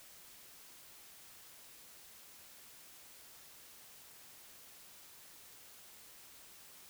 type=silence; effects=white hiss -57 dBFS RMS until 6.89 s